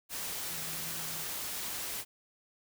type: tone in noise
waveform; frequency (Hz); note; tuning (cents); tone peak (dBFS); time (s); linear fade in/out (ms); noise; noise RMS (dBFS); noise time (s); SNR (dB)
sine; 161.9; E3; -31; -49; 0.48-1.25; 50; white; -38; 0.09-2.05; -14
effects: none